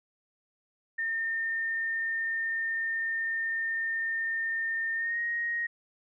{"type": "tone with pitch glide", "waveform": "sine", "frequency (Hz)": [1816, 1875.7], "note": ["A#6", "A#6"], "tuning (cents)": [-46, 10], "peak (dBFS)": -28, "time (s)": [0.98, 5.67], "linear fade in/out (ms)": 10, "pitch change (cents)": 56, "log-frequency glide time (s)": [4.96, 5.19], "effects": []}